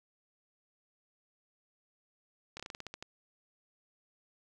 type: slowing click train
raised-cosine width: 0.2 ms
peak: -25 dBFS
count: 10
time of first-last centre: 2.57-3.025 s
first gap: 26 ms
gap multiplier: 1.16
effects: none